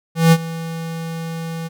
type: tone with ADSR envelope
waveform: square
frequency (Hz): 164.4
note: E3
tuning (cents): -4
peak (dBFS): -7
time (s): 0.15-1.69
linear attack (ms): 170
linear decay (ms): 51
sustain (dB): -18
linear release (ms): 24
effects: none